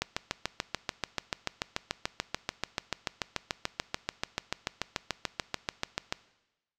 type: click train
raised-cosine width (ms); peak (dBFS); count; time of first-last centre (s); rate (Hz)
0.2; -11; 43; 0.02-6.125; 6.88
effects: noise-tail reverb RT60 1.0 s tail -19 dB re dry